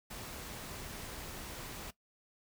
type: noise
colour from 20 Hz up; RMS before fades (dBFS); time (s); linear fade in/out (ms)
pink; -45; 0.1-1.91; 10
effects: noise-tail reverb RT60 0.1 s tail -17 dB re dry